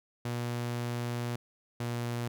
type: tone pair in turn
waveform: sawtooth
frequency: 120 / 119.31 Hz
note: B2 / A#2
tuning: -49 / +41 cents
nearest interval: unison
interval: 10 cents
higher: first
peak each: -28 dBFS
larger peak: neither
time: 0.25-1.36 / 1.8-2.28 s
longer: first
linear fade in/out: 5 ms
effects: none